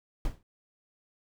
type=noise with exponential decay; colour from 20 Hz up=brown; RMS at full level=-27 dBFS; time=0.25-0.43 s; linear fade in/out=2 ms; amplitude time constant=37 ms; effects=none